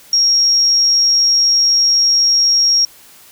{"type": "tone", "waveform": "sine", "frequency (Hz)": 5588, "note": "F8", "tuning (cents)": 0, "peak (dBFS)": -9, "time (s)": [0.13, 2.85], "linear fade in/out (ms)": 2, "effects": ["white hiss -43 dBFS RMS until 3.31 s"]}